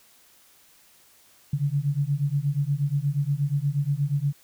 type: beating tone pair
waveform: sine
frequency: 138.59 / 146.99 Hz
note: C#3 / D3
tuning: 0 / +2 cents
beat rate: 8.4 Hz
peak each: -25 dBFS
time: 1.53-4.33 s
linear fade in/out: 5 ms
effects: white hiss -57 dBFS RMS until 4.43 s